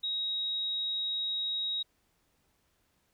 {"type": "tone", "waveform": "sine", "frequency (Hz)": 3797, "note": "A#7", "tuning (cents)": 31, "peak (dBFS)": -30, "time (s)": [0.03, 1.83], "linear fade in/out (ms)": 10, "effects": ["pink hiss -73 dBFS RMS until 3.13 s"]}